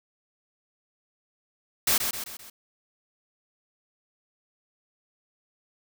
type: noise with echo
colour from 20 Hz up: white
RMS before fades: -22 dBFS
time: 1.87-1.98 s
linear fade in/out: 5 ms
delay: 130 ms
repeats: 4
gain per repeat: -6 dB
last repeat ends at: 2.5 s
effects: none